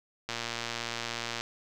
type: click train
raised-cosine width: 0.2 ms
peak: -16 dBFS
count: 132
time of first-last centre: 0.29-1.41 s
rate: 117 Hz
effects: none